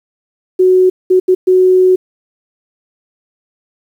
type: tone bursts at uneven times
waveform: sine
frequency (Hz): 370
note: F#4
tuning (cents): 0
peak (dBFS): -5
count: 4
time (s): 0.59-0.9 / 1.1-1.2 / 1.28-1.35 / 1.47-1.96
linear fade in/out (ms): 10
effects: 7-bit